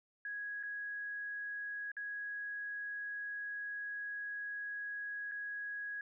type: tone with dropouts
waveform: sine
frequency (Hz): 1661.2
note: G#6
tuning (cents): 0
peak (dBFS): -39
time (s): 0.25-6.01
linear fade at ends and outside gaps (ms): 2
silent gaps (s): 0.629-0.634 / 1.917-1.967 / 5.314-5.318
effects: none